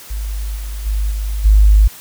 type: tone with level steps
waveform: sine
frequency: 51.6 Hz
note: G#1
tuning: 10 cents flat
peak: -19 / -22 / -14 / -17 / -5 dBFS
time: 0.1-1.88 s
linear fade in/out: 10 ms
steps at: 0.55 / 0.85 / 1.1 / 1.44 s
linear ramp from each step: 20 ms
effects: white hiss -37 dBFS RMS until 2 s